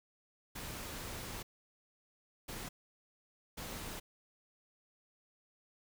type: noise bursts at uneven times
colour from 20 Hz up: pink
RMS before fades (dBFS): -44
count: 3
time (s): 0.55-1.43 / 2.48-2.69 / 3.57-4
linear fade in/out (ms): 10
effects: none